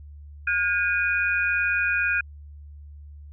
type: tone cluster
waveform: sine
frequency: 1435 / 1617 / 2464 Hz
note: F6 / G#6 / D#7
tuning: +47 / -47 / -17 cents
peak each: -25 dBFS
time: 0.47-2.21 s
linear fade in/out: 5 ms
effects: added 73 Hz sine -40 dBFS peak until 3.32 s